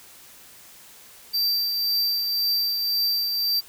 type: tone with tremolo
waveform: square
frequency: 4681 Hz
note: D8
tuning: 7 cents flat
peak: -20 dBFS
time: 1.33-3.61 s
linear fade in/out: 20 ms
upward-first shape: triangle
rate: 1.9 Hz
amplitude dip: 40%
effects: white hiss -48 dBFS RMS until 3.68 s